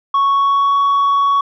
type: tone with pitch glide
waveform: sine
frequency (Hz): 1108.7 to 1119.6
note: C#6 to C#6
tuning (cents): 0 to +17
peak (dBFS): -8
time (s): 0.14-1.41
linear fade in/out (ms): 5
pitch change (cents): +17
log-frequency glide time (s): 0.27-0.77
effects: tanh soft clip ceiling -10 dBFS